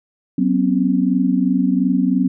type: tone cluster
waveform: sine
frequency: 187.1 / 248.2 / 271.1 Hz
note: F#3 / B3 / C#4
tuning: +20 / +9 / -38 cents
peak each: -18 dBFS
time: 0.38-2.28 s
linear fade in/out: 5 ms
effects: none